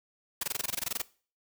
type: noise bursts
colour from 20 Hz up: white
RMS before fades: -31 dBFS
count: 14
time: 0.41-1.019 s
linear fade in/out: 5 ms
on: 24 ms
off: 21 ms
effects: noise-tail reverb RT60 0.4 s tail -20 dB re dry